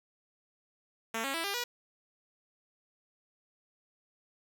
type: tone with pitch steps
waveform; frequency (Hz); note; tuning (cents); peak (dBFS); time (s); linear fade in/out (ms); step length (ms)
5% pulse; 225.7 / 273.1 / 330.4 / 399.8 / 483.8; A3 / C#4 / E4 / G4 / B4; +44 / -26 / +4 / +34 / -36; -21; 1.14-1.64; 5; 100
effects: none